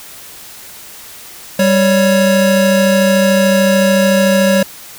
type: tone pair together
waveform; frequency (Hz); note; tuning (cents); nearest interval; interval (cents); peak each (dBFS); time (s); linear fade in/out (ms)
square; 196 / 554.4; G3 / C#5; 0 / 0; octave + tritone; 1800; -12 / -12; 1.59-4.63; 5
effects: white hiss -34 dBFS RMS until 4.98 s